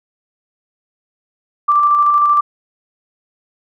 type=tone with tremolo; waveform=sine; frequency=1174.7 Hz; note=D6; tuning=in tune; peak=-8 dBFS; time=1.68-2.41 s; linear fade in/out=10 ms; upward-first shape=square; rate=13 Hz; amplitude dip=25%; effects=none